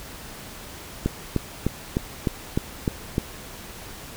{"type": "click train", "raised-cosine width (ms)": 3, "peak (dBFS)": -8, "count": 8, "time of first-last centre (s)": [1.06, 3.181], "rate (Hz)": 3.3, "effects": ["pink hiss -40 dBFS RMS until 4.16 s"]}